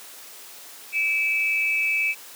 sine tone pair together, 2318 / 2599 Hz, D7 / E7, -23 / -25 cents, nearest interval major second, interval 198 cents, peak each -23 dBFS, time 0.92-2.15 s, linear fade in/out 50 ms, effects white hiss -43 dBFS RMS until 2.35 s + high-pass 300 Hz 12 dB/octave

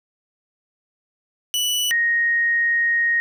sawtooth / sine tone pair in turn, 2960 / 1868.9 Hz, F#7 / A#6, 0 / +4 cents, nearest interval minor sixth, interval 796 cents, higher first, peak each -16 / -16 dBFS, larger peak neither, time 1.54-1.91 / 1.91-3.2 s, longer second, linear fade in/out 0 ms, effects none

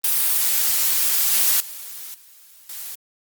blue noise with level steps, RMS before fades -19 / -17 / -35 / -48 / -33 dBFS, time 0.04-2.95 s, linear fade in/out 2 ms, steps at 1.32 / 1.6 / 2.14 / 2.69 s, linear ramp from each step 5 ms, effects Opus 32 kbps

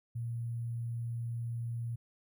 sine tone with sample-and-hold, 117.2 Hz, A#2, 10 cents sharp, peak -34 dBFS, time 0.15-1.96 s, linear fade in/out 10 ms, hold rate 11025 Hz, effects none

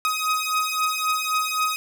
sawtooth beating tone pair, 1257 / 1260.8 Hz, D#6 / D#6, +17 / +23 cents, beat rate 3.8 Hz, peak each -21 dBFS, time 0.05-1.76 s, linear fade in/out 0 ms, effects none

